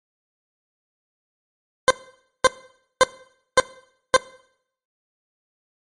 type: tone bursts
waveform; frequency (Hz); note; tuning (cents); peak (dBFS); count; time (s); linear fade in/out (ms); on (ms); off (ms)
20% pulse; 518; C5; -17; -5; 5; 1.88-4.165; 0; 25; 540
effects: noise-tail reverb RT60 0.7 s tail -20 dB re dry + MP3 48 kbps